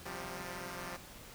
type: chord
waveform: 5% pulse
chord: C suspended fourth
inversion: none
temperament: equal with one note detuned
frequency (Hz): 130.81 / 176.64 / 196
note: C3 / F3 / G3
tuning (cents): 0 / +20 / 0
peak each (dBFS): -36 / -33 / -36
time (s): 0.05-0.97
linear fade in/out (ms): 10
effects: pink hiss -52 dBFS RMS until 1.34 s